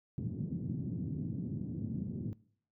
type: band-pass noise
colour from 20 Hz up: pink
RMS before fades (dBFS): -38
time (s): 0.18-2.33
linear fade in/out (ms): 0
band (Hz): 110 to 250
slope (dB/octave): 24
effects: noise-tail reverb RT60 0.6 s tail -22 dB re dry